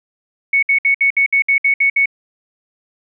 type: tone bursts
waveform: sine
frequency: 2217 Hz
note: C#7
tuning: in tune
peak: -10 dBFS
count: 10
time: 0.53-2.058 s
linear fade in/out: 5 ms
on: 97 ms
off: 62 ms
effects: none